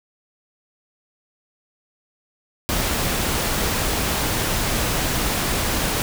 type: noise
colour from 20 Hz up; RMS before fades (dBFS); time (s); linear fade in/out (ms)
pink; -22; 2.69-6.02; 0
effects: none